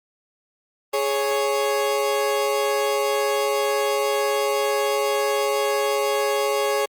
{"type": "tone pair together", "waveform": "30% pulse", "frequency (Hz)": [416.3, 554.4], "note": ["G#4", "C#5"], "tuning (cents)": [4, 0], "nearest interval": "perfect fourth", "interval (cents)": 496, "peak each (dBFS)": -20, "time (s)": [0.93, 6.86], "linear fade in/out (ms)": 10, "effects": ["Opus 32 kbps"]}